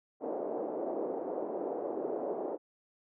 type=band-pass noise; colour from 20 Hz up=pink; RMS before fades=-36 dBFS; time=0.2-2.58 s; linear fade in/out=50 ms; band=340 to 650 Hz; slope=24 dB/octave; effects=none